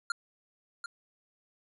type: tone with echo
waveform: square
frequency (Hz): 1396.9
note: F6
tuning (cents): 0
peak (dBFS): -29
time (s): 0.1-0.12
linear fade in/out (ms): 2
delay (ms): 740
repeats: 1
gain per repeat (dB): -8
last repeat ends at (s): 0.86
effects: resampled to 24000 Hz